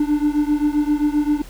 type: beating tone pair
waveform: triangle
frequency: 293.7 / 301.3 Hz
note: D4 / D4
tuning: 0 / +44 cents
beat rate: 7.6 Hz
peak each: -16 / -18 dBFS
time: 0-1.42 s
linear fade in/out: 5 ms
effects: added 40 Hz sine -36 dBFS peak until 1.49 s + pink hiss -44 dBFS RMS until 1.49 s